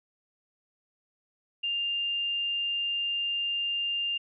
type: tone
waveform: sine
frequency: 2800 Hz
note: F7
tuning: 4 cents sharp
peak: -27 dBFS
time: 1.63-4.18 s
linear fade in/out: 10 ms
effects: none